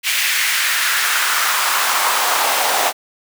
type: noise with high-pass filter sweep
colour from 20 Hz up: pink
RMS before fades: -17 dBFS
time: 0.03-2.93 s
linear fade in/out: 50 ms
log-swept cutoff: 2300 to 680 Hz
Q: 2.1
effects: none